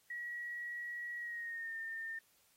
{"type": "tone with pitch glide", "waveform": "sine", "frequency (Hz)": [1917, 1811.5], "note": ["A#6", "A6"], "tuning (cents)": [48, 50], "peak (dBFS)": -40, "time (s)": [0.1, 2.19], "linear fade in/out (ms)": 5, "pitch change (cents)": -98, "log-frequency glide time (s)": [1.17, 1.76], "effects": ["white hiss -71 dBFS RMS until 2.56 s", "AAC 48 kbps"]}